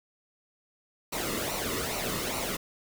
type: noise with flanger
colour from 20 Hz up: pink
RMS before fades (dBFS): -32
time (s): 1.12-2.57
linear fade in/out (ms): 10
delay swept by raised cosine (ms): 0.59 to 1.29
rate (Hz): 2.4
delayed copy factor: -0.65
effects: none